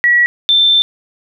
sine tone pair in turn, 1928 / 3556 Hz, B6 / A7, -42 / +18 cents, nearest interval major seventh, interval 1060 cents, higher second, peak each -7 dBFS, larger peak neither, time 0.04-0.26 / 0.49-0.82 s, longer second, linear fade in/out 0 ms, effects none

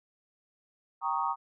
sine chord, Eb dominant seventh, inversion first, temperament equal, 784 / 932.3 / 1108.7 / 1244.5 Hz, G5 / Bb5 / Db6 / Eb6, 0 / 0 / 0 / 0 cents, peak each -35 / -31 / -33 / -34 dBFS, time 1.01-1.36 s, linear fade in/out 50 ms, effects none

